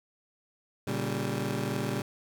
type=chord; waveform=20% pulse; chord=G diminished; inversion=first; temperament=just; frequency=117.6 / 141.12 / 196 Hz; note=Bb2 / Db3 / G3; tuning=+16 / +31 / 0 cents; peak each=-29 dBFS; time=0.87-2.02 s; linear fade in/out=5 ms; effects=none